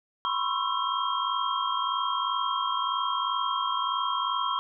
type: tone cluster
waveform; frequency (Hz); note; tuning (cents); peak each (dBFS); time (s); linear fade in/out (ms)
sine; 996 / 1057 / 1099 / 1333 / 3220; B5 / C6 / C#6 / E6 / G7; +14 / +17 / -15 / +19 / +46; -31 / -33 / -31 / -32 / -33; 0.25-4.59; 0
effects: none